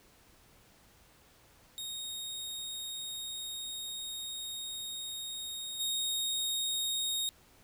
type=tone with level steps; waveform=sawtooth; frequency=3729 Hz; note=A#7; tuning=in tune; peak=-35 / -28 dBFS; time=1.78-7.29 s; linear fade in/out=0 ms; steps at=5.79 s; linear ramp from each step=20 ms; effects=pink hiss -62 dBFS RMS until 7.63 s

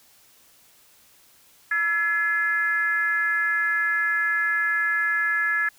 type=tone with frequency modulation; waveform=sine; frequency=1702 Hz; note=G#6; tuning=42 cents sharp; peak=-20 dBFS; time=1.71-5.69 s; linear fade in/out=5 ms; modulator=374 Hz; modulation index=0.65; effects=white hiss -56 dBFS RMS until 5.78 s

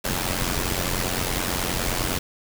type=noise with amplitude modulation; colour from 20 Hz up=pink; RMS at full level=-22 dBFS; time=0.04-2.19 s; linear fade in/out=10 ms; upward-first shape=sine; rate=89.6 Hz; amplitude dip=75%; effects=none

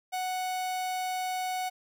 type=tone; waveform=45% pulse; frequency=740 Hz; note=F#5; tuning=in tune; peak=-30 dBFS; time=0.12-1.7 s; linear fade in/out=20 ms; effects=none

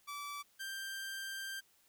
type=tone pair in turn; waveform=sawtooth; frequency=1156 / 1577.8 Hz; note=D6 / G6; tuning=-28 / +11 cents; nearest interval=perfect fourth; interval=539 cents; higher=second; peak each=-38 / -37 dBFS; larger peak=second; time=0.07-0.43 / 0.59-1.61 s; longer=second; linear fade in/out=20 ms; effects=white hiss -70 dBFS RMS until 1.88 s

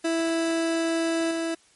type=tone with level steps; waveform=30% pulse; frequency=329.6 Hz; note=E4; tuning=in tune; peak=-20 / -23 dBFS; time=0.04-1.55 s; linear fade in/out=10 ms; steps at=1.31 s; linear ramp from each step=2 ms; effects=white hiss -59 dBFS RMS until 1.75 s + MP3 48 kbps

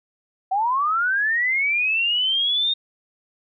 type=linear sweep; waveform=sine; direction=up; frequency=740 to 3693 Hz; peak=-18 dBFS; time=0.51-2.74 s; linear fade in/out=10 ms; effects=none

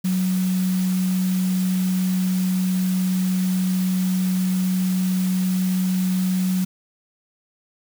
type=tone in noise; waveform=sine; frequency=185 Hz; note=F#3; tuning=in tune; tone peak=-18 dBFS; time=0.04-6.65 s; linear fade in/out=10 ms; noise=white; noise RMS=-35 dBFS; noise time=0.04-6.65 s; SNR=+14 dB; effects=none

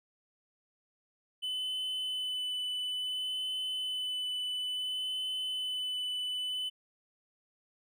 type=tone with vibrato; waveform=triangle; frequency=3010 Hz; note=F#7; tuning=29 cents sharp; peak=-31 dBFS; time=1.42-6.7 s; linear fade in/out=20 ms; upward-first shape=sine; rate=0.58 Hz; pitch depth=11 cents each way; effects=none

